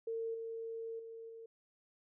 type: tone with level steps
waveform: sine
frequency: 454.1 Hz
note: A#4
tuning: 45 cents flat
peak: -36 / -40 / -46 / -48 dBFS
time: 0.07-1.46 s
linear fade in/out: 5 ms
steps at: 0.34 / 0.99 / 1.29 s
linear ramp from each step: 5 ms
effects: none